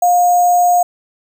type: tone with sample-and-hold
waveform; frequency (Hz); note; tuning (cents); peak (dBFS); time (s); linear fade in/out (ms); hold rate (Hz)
sine; 709; F5; +26; -8; 0.02-0.83; 5; 7350
effects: none